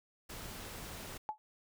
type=noise; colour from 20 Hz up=pink; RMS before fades=-46 dBFS; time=0.29-1.18 s; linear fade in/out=10 ms
type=tone with exponential decay; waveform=sine; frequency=858 Hz; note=A5; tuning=44 cents flat; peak=-30 dBFS; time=1.29-1.38 s; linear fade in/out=0 ms; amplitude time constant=19 ms
effects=none